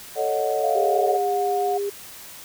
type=chord; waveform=sine; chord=D# half-diminished seventh; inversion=second; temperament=equal; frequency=440 / 554.4 / 622.3 / 740 Hz; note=A4 / C#5 / D#5 / F#5; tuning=0 / 0 / 0 / 0 cents; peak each=-26 dBFS; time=0.15-1.19 s; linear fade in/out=50 ms
type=tone with pitch glide; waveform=sine; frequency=695 to 723.3 Hz; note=F5 to F#5; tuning=-9 to -39 cents; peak=-22 dBFS; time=0.63-1.78 s; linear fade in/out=10 ms; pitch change=+70 cents; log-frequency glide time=0.82-1.07 s
type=tone; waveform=sine; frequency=403.6 Hz; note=G#4; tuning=49 cents flat; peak=-23 dBFS; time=0.75-1.9 s; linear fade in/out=10 ms
effects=white hiss -41 dBFS RMS until 2.44 s